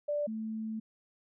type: tone pair in turn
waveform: sine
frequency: 587.3 / 220 Hz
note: D5 / A3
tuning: 0 / 0 cents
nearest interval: octave + perfect fourth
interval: 1700 cents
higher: first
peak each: -29 / -34 dBFS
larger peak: first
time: 0.08-0.27 / 0.27-0.8 s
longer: second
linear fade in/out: 10 ms
effects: none